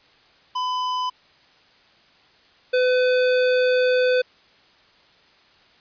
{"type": "tone pair in turn", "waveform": "square", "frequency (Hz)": [1006, 503.9], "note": ["B5", "B4"], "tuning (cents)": [32, 35], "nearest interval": "octave", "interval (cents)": 1197, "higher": "first", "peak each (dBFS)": [-23, -17], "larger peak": "second", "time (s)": [[0.55, 1.1], [2.73, 4.22]], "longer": "second", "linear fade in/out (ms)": 10, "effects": ["white hiss -55 dBFS RMS until 5.8 s", "resampled to 11025 Hz"]}